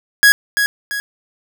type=tone with echo; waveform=45% pulse; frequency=1661.2 Hz; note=G#6; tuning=in tune; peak=-6 dBFS; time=0.23-0.32 s; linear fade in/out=0 ms; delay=340 ms; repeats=2; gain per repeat=-7 dB; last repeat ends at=1 s; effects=none